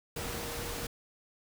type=tone in noise; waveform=sine; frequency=472.1 Hz; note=A#4; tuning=22 cents sharp; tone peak=-44 dBFS; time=0.16-0.87 s; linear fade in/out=5 ms; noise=pink; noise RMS=-38 dBFS; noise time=0.16-0.87 s; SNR=-9 dB; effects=none